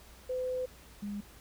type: tone pair in turn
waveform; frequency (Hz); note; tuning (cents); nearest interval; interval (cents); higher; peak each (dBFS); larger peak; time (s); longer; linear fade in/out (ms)
sine; 508 / 204.2; B4 / G#3; +49 / -29; octave + major third; 1578; first; -31 / -35; first; 0.29-0.66 / 1.02-1.21; first; 10
effects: added 60 Hz sine -56 dBFS peak until 1.4 s + pink hiss -56 dBFS RMS until 1.4 s